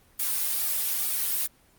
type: noise with flanger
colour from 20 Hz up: blue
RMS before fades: -27 dBFS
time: 0.19-1.47 s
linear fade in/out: 10 ms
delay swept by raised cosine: 1.9 to 3.2 ms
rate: 2.3 Hz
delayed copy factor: -0.65
effects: pink hiss -60 dBFS RMS until 1.78 s + Opus 32 kbps